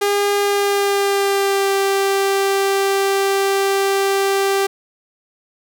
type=tone with pitch glide; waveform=sawtooth; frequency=405.6 to 392.5 Hz; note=G#4 to G4; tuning=-41 to +2 cents; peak=-11 dBFS; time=0.01-4.67 s; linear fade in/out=10 ms; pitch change=-57 cents; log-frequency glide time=0.35-1.73 s; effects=none